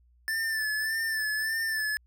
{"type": "tone with vibrato", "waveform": "square", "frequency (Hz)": 1760, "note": "A6", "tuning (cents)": 0, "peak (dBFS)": -28, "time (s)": [0.28, 1.97], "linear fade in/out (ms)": 0, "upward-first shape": "sine", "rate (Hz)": 1.7, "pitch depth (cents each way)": 44, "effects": ["added 60 Hz sine -59 dBFS peak until 2.06 s"]}